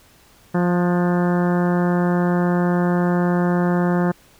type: harmonic tone with a mistuned harmonic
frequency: 176.3 Hz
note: F3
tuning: 17 cents sharp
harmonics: 1 / 2 / 3 / 4 / 5 / 6 / 7 / 8 / 9 / 10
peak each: -17 / -23 / -27 / -29 / -31 / -33 / -34 / -35 / -36 / -37 dBFS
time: 0.54-4.12 s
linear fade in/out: 10 ms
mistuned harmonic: 8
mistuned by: +41 cents
effects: pink hiss -52 dBFS RMS until 4.39 s